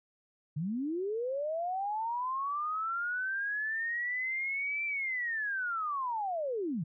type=linear two-way sweep; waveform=sine; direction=up then down; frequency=138.59 to 2353 to 138.59 Hz; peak=-31 dBFS; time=0.56-6.84 s; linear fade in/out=10 ms; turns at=4.85 s; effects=none